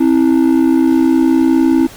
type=ring-modulated tone; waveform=triangle; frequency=295.3 Hz; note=D4; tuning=10 cents sharp; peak=-3 dBFS; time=0-1.87 s; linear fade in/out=10 ms; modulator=29.9 Hz; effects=pink hiss -36 dBFS RMS until 1.96 s + Opus 32 kbps